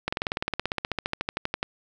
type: slowing click train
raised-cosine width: 0.3 ms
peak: -10 dBFS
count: 25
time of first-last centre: 0.08-1.629 s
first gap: 45 ms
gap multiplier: 1.03
effects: none